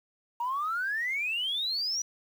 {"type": "exponential sweep", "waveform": "sine", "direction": "up", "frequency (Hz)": [930, 5920], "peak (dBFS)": -27, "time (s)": [0.4, 2.02], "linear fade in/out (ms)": 5, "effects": ["tanh soft clip ceiling -24 dBFS", "9-bit"]}